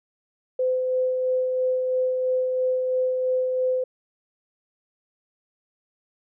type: tone with tremolo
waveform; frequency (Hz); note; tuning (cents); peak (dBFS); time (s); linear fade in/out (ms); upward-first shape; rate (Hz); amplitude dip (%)
sine; 511; C5; -41; -19; 0.59-3.84; 5; sine; 3; 30
effects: none